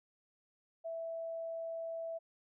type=tone; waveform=sine; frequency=659.3 Hz; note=E5; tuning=in tune; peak=-38 dBFS; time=0.84-2.19 s; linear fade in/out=20 ms; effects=none